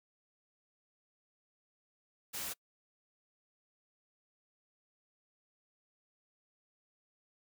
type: noise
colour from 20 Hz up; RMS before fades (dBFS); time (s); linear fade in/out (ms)
white; -40; 2.33-2.54; 20
effects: noise-tail reverb RT60 0.1 s tail -26 dB re dry